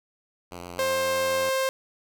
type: tone with vibrato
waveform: 5% pulse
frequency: 87.9 Hz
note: F2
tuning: 12 cents sharp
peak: -26 dBFS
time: 0.51-1.5 s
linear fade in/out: 10 ms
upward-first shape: triangle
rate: 8.4 Hz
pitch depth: 31 cents each way
type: tone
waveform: sawtooth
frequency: 529 Hz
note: C5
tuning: 19 cents sharp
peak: -19 dBFS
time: 0.79-1.69 s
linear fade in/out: 0 ms
effects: none